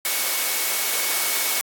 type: tone in noise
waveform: sine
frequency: 2217 Hz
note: C#7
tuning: in tune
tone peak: -33 dBFS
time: 0.05-1.61 s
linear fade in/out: 0 ms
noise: white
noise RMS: -23 dBFS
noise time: 0.05-1.61 s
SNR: -13 dB
effects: high-pass 400 Hz 12 dB/octave + AAC 64 kbps